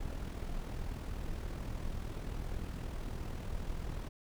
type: noise with amplitude modulation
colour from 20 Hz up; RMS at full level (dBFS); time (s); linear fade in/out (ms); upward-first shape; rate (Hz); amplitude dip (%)
brown; -37; 0-4.09; 10; sine; 40.6; 50
effects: none